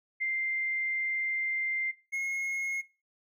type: tone pair in turn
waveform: sine / triangle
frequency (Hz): 2093 / 2161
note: C7 / C#7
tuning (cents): 0 / -45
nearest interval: minor second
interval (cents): 55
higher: second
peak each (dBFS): -28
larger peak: neither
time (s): 0.2-1.92 / 2.12-2.82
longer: first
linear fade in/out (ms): 20
effects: noise-tail reverb RT60 0.3 s tail -18 dB re dry